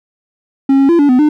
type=tone with pitch steps; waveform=triangle; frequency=271.9 / 273.6 / 340.2 / 287.5 / 252.1 / 300.6 Hz; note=C#4 / C#4 / F4 / D4 / B3 / D4; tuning=-33 / -23 / -45 / -37 / +36 / +40 cents; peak=-4 dBFS; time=0.69-1.29 s; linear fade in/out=5 ms; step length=100 ms; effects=none